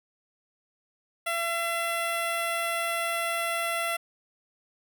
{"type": "tone with notch filter", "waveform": "10% pulse", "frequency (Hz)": 676, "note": "E5", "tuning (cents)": 43, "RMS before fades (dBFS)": -29, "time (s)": [1.26, 3.97], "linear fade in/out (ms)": 10, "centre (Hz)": 4500, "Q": 1.5, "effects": []}